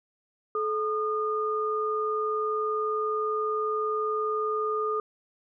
sine tone pair together, 431.3 / 1219.9 Hz, A4 / D#6, -35 / -35 cents, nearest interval octave + tritone, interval 1800 cents, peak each -28 dBFS, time 0.55-5 s, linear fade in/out 2 ms, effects none

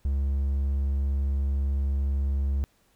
triangle tone, 69 Hz, C#2, 7 cents flat, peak -21 dBFS, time 0.05-2.64 s, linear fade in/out 0 ms, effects pink hiss -66 dBFS RMS until 2.95 s

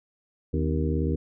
harmonic tone with a mistuned harmonic, 77.78 Hz, D#2, in tune, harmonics 1 / 2 / 3 / 4 / 5 / 6, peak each -26 / -29 / -31 / -32 / -33 / -34 dBFS, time 0.53-1.16 s, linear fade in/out 10 ms, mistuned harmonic 3, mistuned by +120 cents, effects none

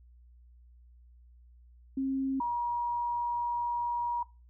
sine tone pair in turn, 268.1 / 955.4 Hz, C4 / A#5, +42 / +42 cents, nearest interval octave + minor seventh, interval 2200 cents, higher second, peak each -28 dBFS, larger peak neither, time 1.97-2.4 / 2.4-4.23 s, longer second, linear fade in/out 5 ms, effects noise-tail reverb RT60 0.3 s tail -20 dB re dry + added 60 Hz sine -54 dBFS peak until 4.49 s

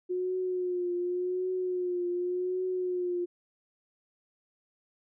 sine tone with vibrato, 361.2 Hz, F#4, 42 cents flat, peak -28 dBFS, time 0.09-3.26 s, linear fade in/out 20 ms, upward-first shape triangle, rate 0.88 Hz, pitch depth 47 cents each way, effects none

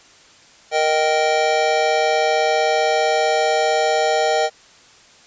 square chord, Eb major, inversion second, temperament just, 466.7 / 622.3 / 777.8 Hz, Bb4 / Eb5 / G5, +2 / 0 / -14 cents, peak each -22 / -20 / -20 dBFS, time 0.71-4.5 s, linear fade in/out 50 ms, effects white hiss -48 dBFS RMS until 5.26 s + resampled to 16000 Hz

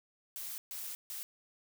blue noise bursts at uneven times, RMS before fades -42 dBFS, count 3, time 0.36-0.58 / 0.71-0.95 / 1.1-1.23 s, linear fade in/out 0 ms, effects none

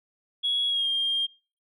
sine tone with pitch glide, 3343 to 3209 Hz, G#7 to G7, +11 to +40 cents, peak -22 dBFS, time 0.43-1.27 s, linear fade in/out 20 ms, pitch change -71 cents, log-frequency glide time 0.67-0.88 s, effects noise-tail reverb RT60 0.4 s tail -26 dB re dry + tanh soft clip ceiling -18 dBFS

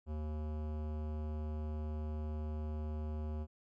sine tone with hard clipping, 76.5 Hz, D#2, 29 cents flat, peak -39 dBFS, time 0.06-3.47 s, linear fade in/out 50 ms, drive 18 dB, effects none

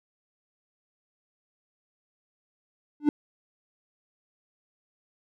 triangle tone with exponential growth, 295.6 Hz, D4, 11 cents sharp, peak -11 dBFS, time 3-3.09 s, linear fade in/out 2 ms, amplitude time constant 18 ms, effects none

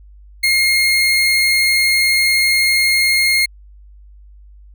30% pulse tone, 2139 Hz, C7, 38 cents sharp, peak -9 dBFS, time 0.43-3.46 s, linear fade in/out 10 ms, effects added 50 Hz sine -39 dBFS peak until 4.74 s

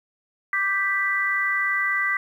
sine chord, G major, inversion second, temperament equal, 1174.7 / 1568 / 1975.5 Hz, D6 / G6 / B6, 0 / 0 / 0 cents, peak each -28 / -27 / -22 dBFS, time 0.53-2.17 s, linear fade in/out 2 ms, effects 9-bit

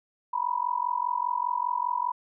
sine tone with amplitude modulation, 976 Hz, B5, 21 cents flat, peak -21 dBFS, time 0.33-2.12 s, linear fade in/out 10 ms, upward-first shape sine, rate 45 Hz, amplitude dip 95%, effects none

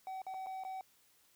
triangle tone with dropouts, 759 Hz, F#5, 44 cents sharp, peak -38 dBFS, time 0.07-0.81 s, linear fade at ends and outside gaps 1 ms, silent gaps 0.218-0.266 / 0.34-0.343 / 0.462-0.468 / 0.637-0.649 s, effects white hiss -69 dBFS RMS until 1.35 s

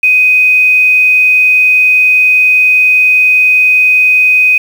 sine tone with quantisation, 2505 Hz, D#7, 11 cents sharp, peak -4 dBFS, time 0.03-4.58 s, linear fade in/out 5 ms, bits 5, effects none

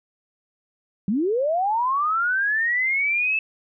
sine linear sweep, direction up, 180 to 2637 Hz, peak -19 dBFS, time 1.08-3.39 s, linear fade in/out 2 ms, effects none

